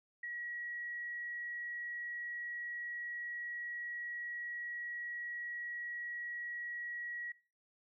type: tone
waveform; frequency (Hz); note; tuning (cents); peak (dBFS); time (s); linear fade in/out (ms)
sine; 1915; A#6; +46; -40; 0.23-7.32; 5
effects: noise-tail reverb RT60 0.3 s tail -18 dB re dry